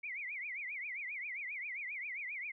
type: tone with vibrato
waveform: sine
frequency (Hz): 2200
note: C#7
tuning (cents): -14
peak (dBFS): -39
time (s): 0.03-2.52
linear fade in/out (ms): 10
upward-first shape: triangle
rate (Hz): 7.5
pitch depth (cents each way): 230
effects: none